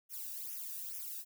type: noise with flanger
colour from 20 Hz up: violet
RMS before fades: -43 dBFS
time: 0.09-1.25 s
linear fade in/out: 50 ms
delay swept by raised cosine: 0.23 to 0.97 ms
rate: 2.3 Hz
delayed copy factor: -0.95
effects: none